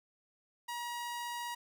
sawtooth tone, 955 Hz, A#5, 42 cents sharp, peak -34 dBFS, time 0.68-1.55 s, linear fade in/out 10 ms, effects none

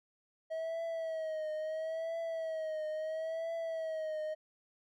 triangle tone with vibrato, 640 Hz, D#5, 49 cents sharp, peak -33 dBFS, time 0.5-4.35 s, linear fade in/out 20 ms, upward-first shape triangle, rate 0.74 Hz, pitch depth 69 cents each way, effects none

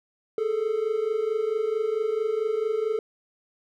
triangle tone pair together, 419.9 / 444.4 Hz, G#4 / A4, +19 / +17 cents, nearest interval minor second, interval 98 cents, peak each -26 / -23 dBFS, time 0.38-2.99 s, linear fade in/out 2 ms, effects none

